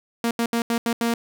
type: tone bursts at uneven times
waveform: sawtooth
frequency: 233.1 Hz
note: A#3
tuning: in tune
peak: -16 dBFS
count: 6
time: 0.24-0.31 / 0.39-0.46 / 0.53-0.62 / 0.7-0.78 / 0.86-0.93 / 1.01-1.14 s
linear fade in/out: 2 ms
effects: none